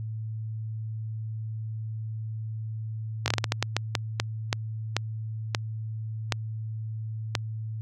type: slowing click train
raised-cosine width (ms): 0.2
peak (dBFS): -6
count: 16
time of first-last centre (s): 3.26-7.352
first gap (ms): 19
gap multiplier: 1.33
effects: added 110 Hz sine -31 dBFS peak until 7.81 s